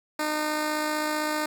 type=tone with amplitude modulation; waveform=10% pulse; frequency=304.7 Hz; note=D#4; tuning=36 cents flat; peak=-16 dBFS; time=0.19-1.46 s; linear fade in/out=5 ms; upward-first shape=sine; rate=55.6 Hz; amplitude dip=30%; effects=none